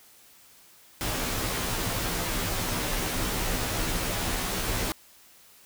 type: noise with comb filter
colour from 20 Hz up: pink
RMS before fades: -29 dBFS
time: 1.01-4.92 s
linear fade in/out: 0 ms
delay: 14 ms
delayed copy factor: -1
effects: white hiss -55 dBFS RMS until 5.65 s